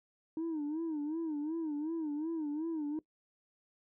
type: tone with vibrato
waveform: sine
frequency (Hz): 311.1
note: D#4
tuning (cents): 0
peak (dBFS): -31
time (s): 0.37-2.99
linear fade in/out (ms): 2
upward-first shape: sine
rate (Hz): 2.7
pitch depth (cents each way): 120
effects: noise-tail reverb RT60 0.1 s tail -20 dB re dry + tanh soft clip ceiling -32 dBFS